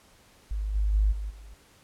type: tone with level steps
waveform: sine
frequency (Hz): 51.5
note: G#1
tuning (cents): -14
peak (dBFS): -27 / -22 / -19 / -30 / -43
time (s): 0.51-1.54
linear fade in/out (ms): 0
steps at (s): 0.74 / 0.93 / 1.11 / 1.29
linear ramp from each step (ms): 20
effects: pink hiss -58 dBFS RMS until 1.83 s + low-pass 12000 Hz 12 dB/octave